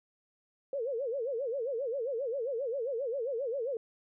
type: tone with vibrato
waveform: sine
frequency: 504 Hz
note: B4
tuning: 35 cents sharp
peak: -31 dBFS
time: 0.73-3.77 s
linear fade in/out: 2 ms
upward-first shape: sine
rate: 7.5 Hz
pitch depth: 220 cents each way
effects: none